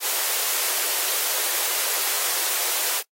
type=high-pass noise; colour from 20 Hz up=white; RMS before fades=-24 dBFS; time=0-3.03 s; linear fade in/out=50 ms; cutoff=360 Hz; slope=48 dB/octave; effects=noise-tail reverb RT60 0.1 s tail -22 dB re dry + AAC 48 kbps